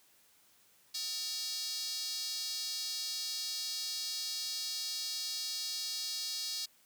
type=tone with high-pass filter; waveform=square; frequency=255.1 Hz; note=C4; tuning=44 cents flat; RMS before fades=-38 dBFS; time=0.94-6.66 s; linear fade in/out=10 ms; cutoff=4600 Hz; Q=4.3; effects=white hiss -66 dBFS RMS until 6.85 s + high-pass 60 Hz 12 dB/octave